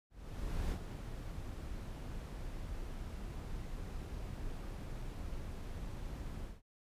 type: noise with ADSR envelope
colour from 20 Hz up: brown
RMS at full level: -35 dBFS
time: 0.1-6.62 s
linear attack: 610 ms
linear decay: 70 ms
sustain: -8 dB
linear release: 190 ms
effects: resampled to 32000 Hz

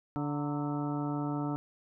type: harmonic tone with a mistuned harmonic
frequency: 145.7 Hz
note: D3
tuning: 13 cents flat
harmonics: 1 / 2 / 3 / 4 / 5 / 6 / 7 / 8 / 9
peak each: -35 / -33 / -45 / -46 / -43 / -43 / -53 / -50 / -44 dBFS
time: 0.16-1.56 s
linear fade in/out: 0 ms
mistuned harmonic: 6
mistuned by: +72 cents
effects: none

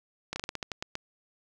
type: slowing click train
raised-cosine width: 0.2 ms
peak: -16 dBFS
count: 10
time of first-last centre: 0.33-0.954 s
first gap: 30 ms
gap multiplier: 1.2
effects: 9-bit

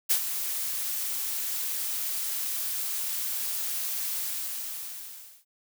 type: noise with ADSR envelope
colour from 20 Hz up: blue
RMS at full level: -21 dBFS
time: 0.09-5.45 s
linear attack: 22 ms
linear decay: 77 ms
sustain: -10 dB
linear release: 1300 ms
effects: none

